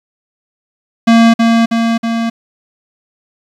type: tone with echo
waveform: square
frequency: 229.5 Hz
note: A#3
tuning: 27 cents flat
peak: -5 dBFS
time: 1.07-1.34 s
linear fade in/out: 10 ms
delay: 320 ms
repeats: 3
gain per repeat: -3 dB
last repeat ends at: 2.3 s
effects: low-pass 5000 Hz 12 dB/octave + 7-bit